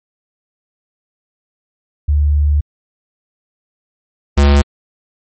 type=tone pair in turn; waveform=sine / square; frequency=73.42 / 71.08 Hz; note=D2 / C#2; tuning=0 / +44 cents; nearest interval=minor second; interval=56 cents; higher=first; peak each=-9 / -7 dBFS; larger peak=second; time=2.08-2.61 / 4.37-4.62 s; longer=first; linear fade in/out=10 ms; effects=MP3 32 kbps